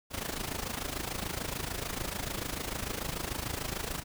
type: noise with amplitude modulation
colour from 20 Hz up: pink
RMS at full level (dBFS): -33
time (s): 0.1-4.04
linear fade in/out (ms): 50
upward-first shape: sine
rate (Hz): 26.8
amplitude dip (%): 75
effects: none